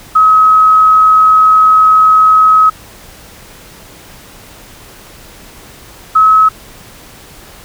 sine tone pair in turn, 1276 / 1285.6 Hz, D#6 / E6, +43 / -44 cents, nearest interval unison, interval 13 cents, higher second, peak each -3 dBFS, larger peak neither, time 0.15-2.7 / 6.15-6.49 s, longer first, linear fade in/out 10 ms, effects pink hiss -36 dBFS RMS until 7.64 s

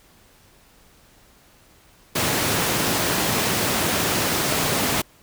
pink high-pass noise, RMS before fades -22 dBFS, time 2.15-5.02 s, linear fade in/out 10 ms, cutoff 120 Hz, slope 12 dB/octave, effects pink hiss -54 dBFS RMS until 5.22 s

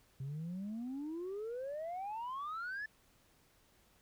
sine exponential sweep, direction up, 130.2 to 1760 Hz, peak -37 dBFS, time 0.2-2.86 s, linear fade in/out 5 ms, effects tanh soft clip ceiling -37 dBFS + pink hiss -69 dBFS RMS until 4.01 s

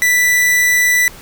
45% pulse tone, 1975.5 Hz, B6, in tune, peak -10 dBFS, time 0.02-1.08 s, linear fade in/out 0 ms, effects pink hiss -37 dBFS RMS until 1.21 s

